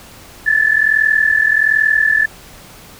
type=tone pair together; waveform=sine; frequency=1724.7 / 1766 Hz; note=A6 / A6; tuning=-35 / +6 cents; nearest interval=unison; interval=41 cents; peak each=-13 dBFS; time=0.46-2.26 s; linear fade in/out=10 ms; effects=pink hiss -39 dBFS RMS until 2.99 s